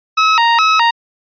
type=tone with vibrato; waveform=sawtooth; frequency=1095 Hz; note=C#6; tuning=22 cents flat; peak=-5 dBFS; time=0.17-0.91 s; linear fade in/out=10 ms; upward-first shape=square; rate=2.4 Hz; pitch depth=280 cents each way; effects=resampled to 11025 Hz

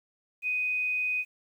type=tone; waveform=sine; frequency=2497 Hz; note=D#7; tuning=6 cents sharp; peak=-26 dBFS; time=0.42-1.25 s; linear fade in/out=50 ms; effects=10-bit

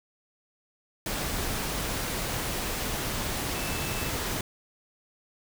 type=tone in noise; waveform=sine; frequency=2637 Hz; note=E7; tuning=in tune; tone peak=-40 dBFS; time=3.55-4.09 s; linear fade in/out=2 ms; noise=pink; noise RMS=-31 dBFS; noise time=1.06-4.41 s; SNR=-12 dB; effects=none

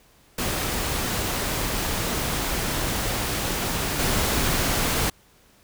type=noise with level steps; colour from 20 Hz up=pink; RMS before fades=-26 / -23 dBFS; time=0.38-5.1 s; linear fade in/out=5 ms; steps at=3.99 s; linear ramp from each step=5 ms; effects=pink hiss -57 dBFS RMS until 5.63 s

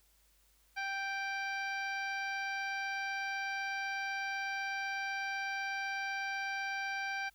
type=harmonic tone with a mistuned harmonic; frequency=784 Hz; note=G5; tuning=in tune; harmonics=1 / 2 / 3 / 4 / 5 / 6 / 7; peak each=-40 / -38 / -41 / -53 / -55 / -50 / -55 dBFS; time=0.76-7.3 s; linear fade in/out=20 ms; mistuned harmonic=7; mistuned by=+58 cents; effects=added 50 Hz sine -70 dBFS peak until 7.34 s + white hiss -70 dBFS RMS until 7.34 s

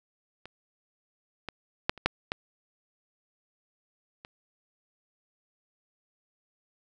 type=clicks; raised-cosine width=0.3 ms; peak=-27 / -19 / -7 / -29 / -6 / -13 / -27 dBFS; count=7; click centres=0.456 / 1.487 / 1.895 / 1.977 / 2.06 / 2.319 / 4.249 s; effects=none

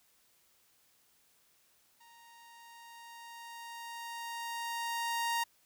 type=tone with level ramp; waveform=sawtooth; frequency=932.3 Hz; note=A#5; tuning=in tune; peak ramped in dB=-54 to -26 dBFS; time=2-5.44 s; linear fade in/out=10 ms; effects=white hiss -69 dBFS RMS until 5.65 s

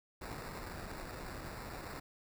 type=noise with sample-and-hold; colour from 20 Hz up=pink; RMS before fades=-45 dBFS; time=0.21-2 s; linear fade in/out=10 ms; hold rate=3150 Hz; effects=none

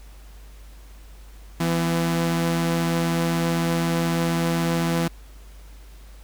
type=tone pair together; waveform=sawtooth; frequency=167.2 / 252.8 Hz; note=E3 / B3; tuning=+25 / +41 cents; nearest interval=perfect fifth; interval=716 cents; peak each=-17 / -25 dBFS; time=1.6-5.08 s; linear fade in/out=5 ms; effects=added 50 Hz sine -41 dBFS peak until 6.23 s + pink hiss -53 dBFS RMS until 6.23 s

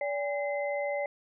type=tone cluster; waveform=sine; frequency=576 / 810 / 2057 Hz; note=D5 / G#5 / C7; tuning=-34 / -43 / -30 cents; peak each=-30 / -37 / -37 dBFS; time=0.01-1.06 s; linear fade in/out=2 ms; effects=none

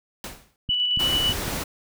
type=noise with exponential decay; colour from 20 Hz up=pink; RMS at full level=-31 dBFS; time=0.24-0.56 s; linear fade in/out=1 ms; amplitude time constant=69 ms
type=tone with tremolo; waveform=sine; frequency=2960 Hz; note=F#7; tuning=in tune; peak=-19 dBFS; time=0.69-1.33 s; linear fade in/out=10 ms; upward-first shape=square; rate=9.1 Hz; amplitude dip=25%
type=clicks; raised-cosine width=5 ms; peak=-19 dBFS; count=5; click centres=0.691 / 0.974 / 1.152 / 1.297 / 1.48 s
type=noise; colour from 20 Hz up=pink; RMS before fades=-29 dBFS; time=0.99-1.64 s; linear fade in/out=10 ms
effects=none

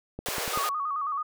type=click train; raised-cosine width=2 ms; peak=-22 dBFS; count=5; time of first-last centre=0.19-0.575 s; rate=10.4 Hz
type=high-pass noise; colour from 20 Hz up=pink; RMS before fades=-32 dBFS; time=0.26-0.69 s; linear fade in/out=0 ms; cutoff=400 Hz; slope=48 dB/octave
type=tone with vibrato; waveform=sine; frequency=1174.7 Hz; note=D6; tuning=in tune; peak=-27 dBFS; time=0.53-1.23 s; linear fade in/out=10 ms; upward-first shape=square; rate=9.3 Hz; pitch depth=84 cents each way
effects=none

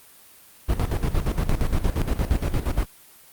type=noise with tremolo; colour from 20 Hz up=brown; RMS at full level=-20 dBFS; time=0.68-2.86 s; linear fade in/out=20 ms; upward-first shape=square; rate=8.6 Hz; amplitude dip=70%; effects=white hiss -50 dBFS RMS until 3.32 s + Opus 32 kbps

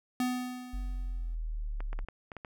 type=tone with exponential decay; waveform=square; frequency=250.2 Hz; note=B3; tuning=23 cents sharp; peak=-27 dBFS; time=0.2-1.35 s; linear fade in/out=2 ms; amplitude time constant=250 ms
type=exponential sweep; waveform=sine; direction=down; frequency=48 to 33.86 Hz; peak=-32 dBFS; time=0.73-2.05 s; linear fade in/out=10 ms
type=clicks; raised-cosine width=0.5 ms; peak=-27 dBFS; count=7; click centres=1.805 / 1.93 / 1.99 / 2.086 / 2.318 / 2.367 / 2.448 s
effects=none

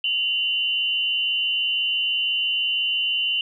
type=tone pair together; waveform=sine; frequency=2786 / 3012 Hz; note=F7 / F#7; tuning=-5 / +30 cents; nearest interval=minor second; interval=135 cents; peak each=-23 dBFS; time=0.04-3.41 s; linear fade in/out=2 ms; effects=none

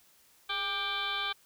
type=tone with frequency modulation; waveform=sine; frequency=2349 Hz; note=D7; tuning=in tune; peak=-30 dBFS; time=0.49-1.33 s; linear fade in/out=10 ms; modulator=387 Hz; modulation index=3.8; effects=white hiss -63 dBFS RMS until 1.45 s

